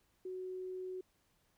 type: tone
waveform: sine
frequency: 370.6 Hz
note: F#4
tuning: 3 cents sharp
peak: -40 dBFS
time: 0.25-1.01 s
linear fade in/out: 5 ms
effects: pink hiss -75 dBFS RMS until 1.57 s